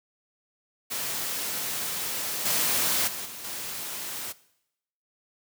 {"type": "noise with level steps", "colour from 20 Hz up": "white", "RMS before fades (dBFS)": [-31, -25, -35, -40, -35], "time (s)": [0.9, 4.33], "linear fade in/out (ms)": 20, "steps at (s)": [2.45, 3.07, 3.25, 3.44], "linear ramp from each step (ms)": 10, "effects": ["noise-tail reverb RT60 0.8 s tail -19 dB re dry", "high-pass 100 Hz 12 dB/octave"]}